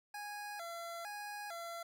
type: tone with vibrato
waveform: 25% pulse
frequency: 749 Hz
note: F#5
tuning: 21 cents sharp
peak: -39 dBFS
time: 0.14-1.83 s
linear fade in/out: 5 ms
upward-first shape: square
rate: 1.1 Hz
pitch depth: 170 cents each way
effects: 13-bit